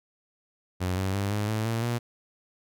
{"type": "tone with pitch steps", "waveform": "sawtooth", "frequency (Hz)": [91.3, 95.45, 99.79, 104.33, 109.08, 114.04, 119.22], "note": ["F#2", "G2", "G2", "G#2", "A2", "A#2", "A#2"], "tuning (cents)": [-23, -46, 31, 8, -15, -38, 39], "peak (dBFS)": -22, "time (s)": [0.8, 1.99], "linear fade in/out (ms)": 20, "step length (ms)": 170, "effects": []}